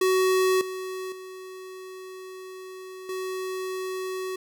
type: tone with level steps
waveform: square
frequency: 374.2 Hz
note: F#4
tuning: 20 cents sharp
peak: -20 / -32 / -39 / -30 dBFS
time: 0.01-4.36 s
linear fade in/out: 5 ms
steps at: 0.61 / 1.12 / 3.09 s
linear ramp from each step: 2 ms
effects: none